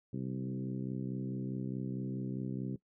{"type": "harmonic tone with a mistuned harmonic", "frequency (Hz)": 64.7, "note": "C2", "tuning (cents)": -19, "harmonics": [2, 3, 4, 5, 6, 7, 8], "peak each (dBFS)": [-39, -40, -42, -46, -48, -59, -59], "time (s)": [0.13, 2.76], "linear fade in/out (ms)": 5, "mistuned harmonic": 2, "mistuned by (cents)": 17, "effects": ["noise-tail reverb RT60 0.1 s tail -18 dB re dry"]}